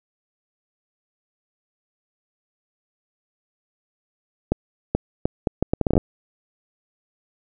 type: accelerating click train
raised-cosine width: 2 ms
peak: -5 dBFS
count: 13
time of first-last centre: 4.52-5.978 s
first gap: 430 ms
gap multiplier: 0.71
effects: none